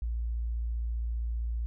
sine tone, 57.6 Hz, A#1, 20 cents flat, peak -29 dBFS, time 0.02-1.66 s, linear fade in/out 0 ms, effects none

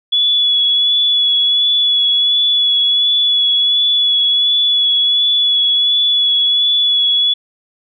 sine tone with vibrato, 3404 Hz, G#7, 42 cents sharp, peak -10 dBFS, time 0.12-7.34 s, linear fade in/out 10 ms, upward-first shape sine, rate 1.4 Hz, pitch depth 18 cents each way, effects none

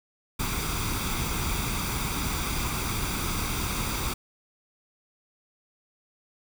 pink noise with comb filter, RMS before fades -29 dBFS, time 0.39-4.14 s, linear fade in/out 10 ms, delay 0.84 ms, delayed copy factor +0.6, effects none

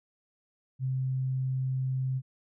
sine tone, 130.81 Hz, C3, in tune, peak -27 dBFS, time 0.79-2.22 s, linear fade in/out 50 ms, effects none

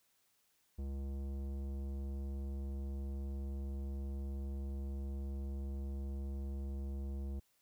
sine tone with tanh clipping, 68.5 Hz, C#2, 20 cents flat, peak -40 dBFS, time 0.78-7.4 s, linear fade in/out 10 ms, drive 15 dB, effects white hiss -75 dBFS RMS until 7.61 s

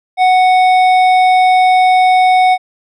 triangle tone with hard clipping, 740 Hz, F#5, in tune, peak -8 dBFS, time 0.17-2.58 s, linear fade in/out 50 ms, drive 13 dB, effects resampled to 22050 Hz

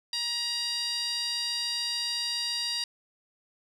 15% pulse tone with band-pass filter, 947 Hz, A#5, 27 cents sharp, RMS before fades -31 dBFS, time 0.13-2.84 s, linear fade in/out 2 ms, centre 5100 Hz, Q 5.7, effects none

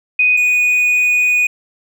sine / triangle tone pair in turn, 2491 / 2474 Hz, D#7 / D#7, +1 / -10 cents, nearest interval unison, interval 11 cents, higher first, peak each -9 dBFS, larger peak neither, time 0.19-0.37 / 0.37-1.47 s, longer second, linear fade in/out 5 ms, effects none

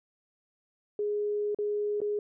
sine tone with dropouts, 415.5 Hz, G#4, 1 cent sharp, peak -27 dBFS, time 0.99-2.19 s, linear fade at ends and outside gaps 2 ms, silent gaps 1.547-1.587 / 2.004-2.016 s, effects none

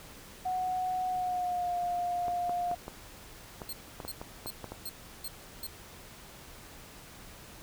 sine tone with pitch glide, 738 to 706.3 Hz, F#5 to F5, -5 to +19 cents, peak -29 dBFS, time 0.45-2.75 s, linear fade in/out 10 ms, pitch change -76 cents, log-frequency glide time 1.07-1.73 s
clicks, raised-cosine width 1 ms, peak -25 dBFS, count 11, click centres 2.282 / 2.495 / 2.714 / 2.881 / 3.618 / 4.002 / 4.05 / 4.215 / 4.46 / 4.643 / 4.72 s
5% pulse tone bursts, 4224 Hz, C8, 16 cents sharp, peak -29 dBFS, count 6, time 3.69-5.668 s, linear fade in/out 2 ms, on 38 ms, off 350 ms
effects pink hiss -50 dBFS RMS until 7.62 s

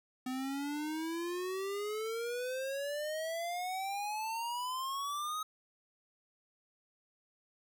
square exponential sweep, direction up, 252.9 to 1272 Hz, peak -36 dBFS, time 0.26-5.43 s, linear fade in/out 5 ms, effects none

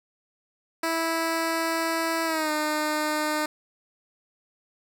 10% pulse tone with pitch glide, 328.1 to 304.4 Hz, E4 to D#4, -8 to -38 cents, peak -16 dBFS, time 0.83-3.46 s, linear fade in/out 5 ms, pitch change -130 cents, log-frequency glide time 2.25-2.51 s, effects none

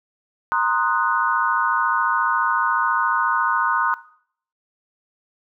sine chord, C half-diminished seventh, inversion third, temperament equal, 932.3 / 1046.5 / 1244.5 / 1480 Hz, Bb5 / C6 / Eb6 / Gb6, 0 / 0 / 0 / 0 cents, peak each -23 dBFS, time 0.52-3.94 s, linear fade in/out 0 ms, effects noise-tail reverb RT60 0.6 s tail -18 dB re dry

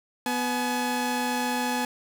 sawtooth tone pair together, 247.7 / 849.7 Hz, B3 / G#5, +5 / +39 cents, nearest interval octave + major sixth, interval 2134 cents, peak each -24 dBFS, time 0.26-1.85 s, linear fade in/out 2 ms, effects none

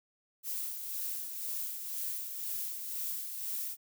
violet noise with tremolo, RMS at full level -36 dBFS, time 0.43-3.77 s, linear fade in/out 50 ms, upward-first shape sine, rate 2 Hz, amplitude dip 45%, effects none

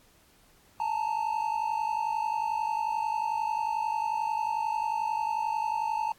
triangle tone pair together, 860.8 / 912 Hz, A5 / A#5, -38 / -38 cents, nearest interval minor second, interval 100 cents, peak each -28 dBFS, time 0.8-6.12 s, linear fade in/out 2 ms, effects pink hiss -61 dBFS RMS until 6.18 s + AAC 64 kbps

